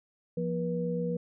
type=tone cluster; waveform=sine; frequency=172.4 / 240.6 / 483.2 Hz; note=F3 / B3 / B4; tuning=-22 / -45 / -38 cents; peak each=-31 / -38 / -32 dBFS; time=0.37-1.17 s; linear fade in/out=5 ms; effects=none

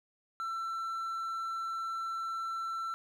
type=tone; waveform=triangle; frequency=1341 Hz; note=E6; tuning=29 cents sharp; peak=-32 dBFS; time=0.4-2.94 s; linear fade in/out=0 ms; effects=none

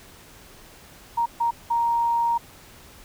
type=tone bursts at uneven times; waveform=sine; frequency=935 Hz; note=A#5; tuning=5 cents sharp; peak=-19 dBFS; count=3; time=1.17-1.26 / 1.4-1.51 / 1.7-2.38 s; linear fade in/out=10 ms; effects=pink hiss -48 dBFS RMS until 3.04 s

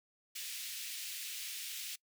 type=high-pass noise; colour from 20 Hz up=pink; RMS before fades=-43 dBFS; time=0.35-1.96 s; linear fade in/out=10 ms; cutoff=2400 Hz; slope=24 dB/octave; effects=noise-tail reverb RT60 0.1 s tail -23 dB re dry

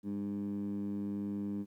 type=tone with band-pass filter; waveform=15% pulse; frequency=101.1 Hz; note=G#2; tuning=46 cents flat; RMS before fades=-37 dBFS; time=0.03-1.66 s; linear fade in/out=50 ms; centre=240 Hz; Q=8.6; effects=12-bit

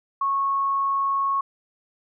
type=tone; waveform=sine; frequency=1100 Hz; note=C#6; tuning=14 cents flat; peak=-20 dBFS; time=0.21-1.41 s; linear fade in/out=5 ms; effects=none

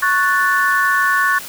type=chord; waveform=sine; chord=F# minor; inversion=second; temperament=equal; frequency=1108.7 / 1480 / 1760 Hz; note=C#6 / F#6 / A6; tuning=0 / 0 / 0 cents; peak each=-17 dBFS; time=0.02-1.39 s; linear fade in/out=10 ms; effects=white hiss -32 dBFS RMS until 1.48 s

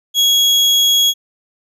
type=tone; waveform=35% pulse; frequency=3322 Hz; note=G#7; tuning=in tune; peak=-8 dBFS; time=0.14-1.14 s; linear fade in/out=50 ms; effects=resampled to 32000 Hz

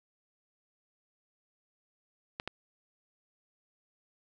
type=clicks; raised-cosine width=0.3 ms; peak=-19 dBFS; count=2; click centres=2.399 / 2.476 s; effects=none

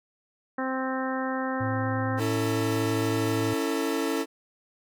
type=harmonic tone; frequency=261.6 Hz; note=C4; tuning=in tune; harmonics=1 / 2 / 3 / 4 / 5 / 6 / 7; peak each=-30 / -33 / -35 / -36 / -37 / -38 / -38 dBFS; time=0.58-2.2 s; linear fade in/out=5 ms
type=tone with vibrato; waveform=triangle; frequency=110 Hz; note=A2; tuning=in tune; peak=-27 dBFS; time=1.6-3.54 s; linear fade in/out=10 ms; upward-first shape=sine; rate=8.5 Hz; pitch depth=10 cents each way
type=chord; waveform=40% pulse; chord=A major; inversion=first; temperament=equal with one note detuned; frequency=277.2 / 329.6 / 448.2 Hz; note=C#4 / E4 / A4; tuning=0 / 0 / +32 cents; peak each=-29 dBFS; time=2.17-4.26 s; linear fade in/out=50 ms
effects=none

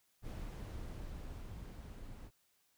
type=noise with level ramp; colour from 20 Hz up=brown; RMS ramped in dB=-43 to -50 dBFS; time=0.22-2.31 s; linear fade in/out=50 ms; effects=white hiss -75 dBFS RMS until 2.77 s

